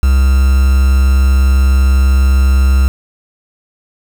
triangle tone with quantisation, 66.1 Hz, C2, 18 cents sharp, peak -4 dBFS, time 0.03-2.88 s, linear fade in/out 0 ms, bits 4, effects none

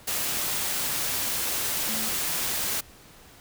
sine tone in noise, 220 Hz, A3, in tune, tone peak -36 dBFS, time 1.88-2.09 s, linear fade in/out 10 ms, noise white, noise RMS -28 dBFS, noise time 0.07-2.81 s, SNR -11 dB, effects pink hiss -51 dBFS RMS until 3.4 s

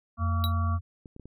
harmonic tone, 229 Hz, A#3, 31 cents flat, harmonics 1 / 3 / 5 / 6, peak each -37 / -42 / -34 / -43 dBFS, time 0.17-0.79 s, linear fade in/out 50 ms
sine tone, 87.2 Hz, F2, 2 cents flat, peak -24 dBFS, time 0.18-0.81 s, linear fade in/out 50 ms
square tone with exponential decay, 3877 Hz, B7, 33 cents flat, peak -25 dBFS, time 0.44-0.52 s, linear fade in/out 0 ms, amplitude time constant 17 ms
clicks, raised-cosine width 3 ms, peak -32 dBFS, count 4, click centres 1.058 / 1.164 / 1.197 / 1.256 s
effects none

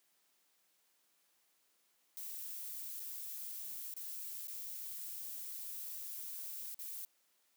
violet noise with dropouts, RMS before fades -45 dBFS, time 2.17-7.05 s, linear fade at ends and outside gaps 0 ms, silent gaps 2.996-3.001 / 3.939-3.965 / 4.472-4.482 / 6.745-6.791 s, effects white hiss -75 dBFS RMS until 7.56 s + high-pass 200 Hz 12 dB/octave

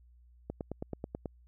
click train, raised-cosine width 2 ms, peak -23 dBFS, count 8, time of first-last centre 0.5-1.258 s, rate 9.24 Hz, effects added 60 Hz sine -57 dBFS peak until 1.47 s

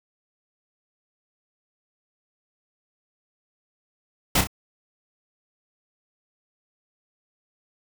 pink noise with echo, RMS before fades -19 dBFS, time 4.35-4.41 s, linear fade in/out 5 ms, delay 31 ms, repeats 2, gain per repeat -7 dB, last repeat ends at 4.472 s, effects none

